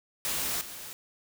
white noise with level steps, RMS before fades -31 / -42 dBFS, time 0.25-0.93 s, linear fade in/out 0 ms, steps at 0.61 s, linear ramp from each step 2 ms, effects none

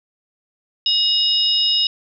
sine tone cluster, 2889 / 3754 / 5100 Hz, F#7 / A#7 / D#8, -42 / +11 / +42 cents, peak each -19 dBFS, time 0.86-1.87 s, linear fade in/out 2 ms, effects none

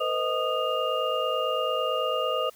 sine tone cluster, 464 / 513 / 628 / 1233 / 2818 Hz, A#4 / C5 / D#5 / D#6 / F7, -8 / -34 / +16 / -16 / +15 cents, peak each -34 / -29 / -30 / -29 / -33 dBFS, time 0-2.5 s, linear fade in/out 10 ms, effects white hiss -55 dBFS RMS until 2.55 s

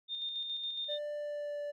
sine tone with tremolo, 3636 Hz, A#7, 44 cents flat, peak -34 dBFS, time 0.08-0.99 s, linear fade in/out 50 ms, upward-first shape square, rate 7.2 Hz, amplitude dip 35%
triangle tone with pitch glide, 591 to 583.2 Hz, D5 to D5, +11 to -12 cents, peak -34 dBFS, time 0.88-1.72 s, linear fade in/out 20 ms, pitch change -23 cents, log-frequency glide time 1.13-1.61 s
effects none

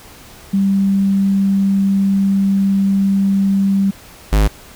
sine / square tone pair in turn, 196 / 51.91 Hz, G3 / G#1, 0 / 0 cents, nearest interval octave + major seventh, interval 2300 cents, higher first, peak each -11 / -10 dBFS, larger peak second, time 0.53-3.91 / 4.32-4.48 s, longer first, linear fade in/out 10 ms, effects pink hiss -40 dBFS RMS until 4.75 s

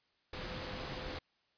sine tone in noise, 511 Hz, C5, 41 cents flat, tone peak -49 dBFS, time 0.33-1.19 s, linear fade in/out 5 ms, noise pink, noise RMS -42 dBFS, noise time 0.33-1.19 s, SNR -10 dB, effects white hiss -75 dBFS RMS until 1.57 s + resampled to 11025 Hz

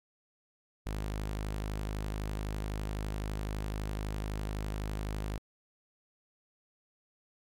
sawtooth tone, 51.91 Hz, G#1, in tune, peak -30 dBFS, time 0.86-5.38 s, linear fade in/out 5 ms, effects AAC 64 kbps

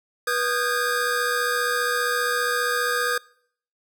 square tone cluster, 487.5 / 1233 / 1571 / 1646 Hz, B4 / D#6 / G6 / G#6, -23 / -16 / +3 / -16 cents, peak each -28 dBFS, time 0.27-3.18 s, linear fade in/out 5 ms, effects noise-tail reverb RT60 0.6 s tail -23 dB re dry

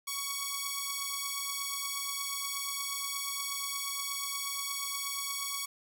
5% pulse beating tone pair, 1117 / 1125.4 Hz, C#6 / C#6, +13 / +26 cents, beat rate 8.4 Hz, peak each -23 / -27 dBFS, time 0.07-5.66 s, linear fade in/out 10 ms, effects none

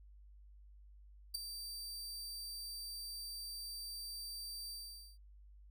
sawtooth tone with ADSR envelope, 4659 Hz, D8, 15 cents flat, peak -30 dBFS, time 1.34-5.18 s, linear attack 11 ms, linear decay 8 ms, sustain -11 dB, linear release 480 ms, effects added 50 Hz sine -56 dBFS peak until 5.7 s

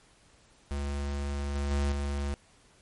square tone with level steps, 70.9 Hz, C#2, 40 cents sharp, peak -31 / -29 / -26 / -30 dBFS, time 0.71-2.34 s, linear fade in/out 0 ms, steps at 1.55 / 1.71 / 1.92 s, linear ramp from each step 2 ms, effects pink hiss -61 dBFS RMS until 2.81 s + MP3 48 kbps

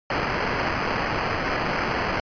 white noise with sample-and-hold, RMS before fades -25 dBFS, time 0.1-2.2 s, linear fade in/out 2 ms, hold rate 3675 Hz, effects resampled to 11025 Hz

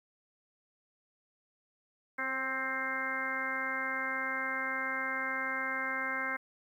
harmonic tone with a mistuned harmonic, 263.4 Hz, C4, 12 cents sharp, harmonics 1 / 2 / 3 / 4 / 5 / 6 / 7 / 8, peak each -45 / -44 / -46 / -41 / -41 / -36 / -43 / -37 dBFS, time 2.18-6.37 s, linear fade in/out 10 ms, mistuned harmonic 2, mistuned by +21 cents, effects 11-bit

